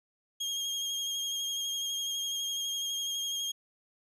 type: tone with vibrato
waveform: 30% pulse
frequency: 3244 Hz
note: G#7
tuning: 41 cents flat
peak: -29 dBFS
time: 0.4-3.52 s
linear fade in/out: 10 ms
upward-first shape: sine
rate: 12 Hz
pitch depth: 23 cents each way
effects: resampled to 32000 Hz